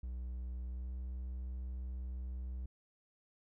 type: tone with pitch glide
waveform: triangle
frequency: 61.74 to 62.93 Hz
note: B1 to B1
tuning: 0 to +33 cents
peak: -37 dBFS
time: 0.03-2.66 s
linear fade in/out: 5 ms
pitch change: +33 cents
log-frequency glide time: 0.67-0.93 s
effects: none